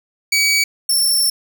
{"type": "tone pair in turn", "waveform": "20% pulse", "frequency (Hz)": [2275, 5411], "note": ["C#7", "E8"], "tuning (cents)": [44, 44], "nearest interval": "octave + minor third", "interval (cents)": 1500, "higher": "second", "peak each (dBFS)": -8, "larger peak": "neither", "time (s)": [[0.32, 0.64], [0.89, 1.3]], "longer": "second", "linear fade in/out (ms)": 5, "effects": []}